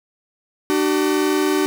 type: tone pair together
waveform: 45% pulse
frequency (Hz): 300 / 381.2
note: D4 / G4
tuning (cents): +37 / -48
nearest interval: major third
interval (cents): 415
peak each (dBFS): -19 / -19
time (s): 0.7-1.66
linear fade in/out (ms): 0
effects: none